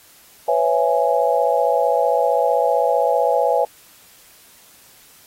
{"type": "chord", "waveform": "sine", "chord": "C# minor seventh", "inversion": "third", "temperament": "just", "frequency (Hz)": [498.9, 554.4, 665.2, 831.5], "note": ["B4", "C#5", "E5", "G#5"], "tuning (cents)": [17, 0, 16, 2], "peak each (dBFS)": -20, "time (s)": [0.48, 3.65], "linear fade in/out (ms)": 5, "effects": ["white hiss -49 dBFS RMS until 5.26 s", "AAC 48 kbps"]}